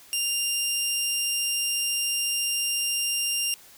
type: tone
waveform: 15% pulse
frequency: 2794 Hz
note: F7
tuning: in tune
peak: -17 dBFS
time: 0.13-3.54 s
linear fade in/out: 0 ms
effects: white hiss -51 dBFS RMS until 3.77 s